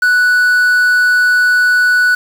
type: tone with quantisation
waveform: triangle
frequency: 1480 Hz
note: F#6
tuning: in tune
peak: -6 dBFS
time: 0.02-2.15 s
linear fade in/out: 5 ms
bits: 5
effects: none